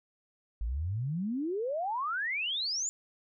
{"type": "exponential sweep", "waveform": "sine", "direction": "up", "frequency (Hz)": [50.7, 7240], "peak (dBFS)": -30, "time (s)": [0.61, 2.89], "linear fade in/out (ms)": 0, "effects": []}